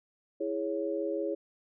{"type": "chord", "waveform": "sine", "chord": "C# minor", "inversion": "first", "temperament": "equal", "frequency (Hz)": [329.6, 415.3, 554.4], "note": ["E4", "G#4", "C#5"], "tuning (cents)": [0, 0, 0], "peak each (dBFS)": -34, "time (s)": [0.4, 1.35], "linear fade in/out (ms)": 10, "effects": []}